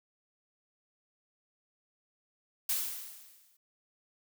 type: noise with exponential decay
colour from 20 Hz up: blue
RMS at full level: -29 dBFS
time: 2.69-3.57 s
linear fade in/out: 5 ms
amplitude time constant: 190 ms
effects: none